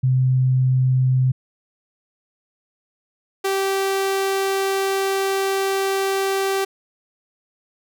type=tone pair in turn; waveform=sine / sawtooth; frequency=129.1 / 388.8 Hz; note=C3 / G4; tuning=-23 / -14 cents; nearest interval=octave + perfect fifth; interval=1909 cents; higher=second; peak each=-14 / -15 dBFS; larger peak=first; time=0.03-1.32 / 3.44-6.65 s; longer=second; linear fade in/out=10 ms; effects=none